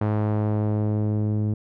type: tone with low-pass filter sweep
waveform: sawtooth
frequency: 105.9 Hz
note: G#2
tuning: 34 cents sharp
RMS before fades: -23 dBFS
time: 0.01-1.54 s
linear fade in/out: 5 ms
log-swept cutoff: 1200 to 290 Hz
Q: 0.82
effects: none